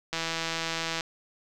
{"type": "click train", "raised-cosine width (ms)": 0.2, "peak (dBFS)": -13, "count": 145, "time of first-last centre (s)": [0.13, 1.008], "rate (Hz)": 164, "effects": []}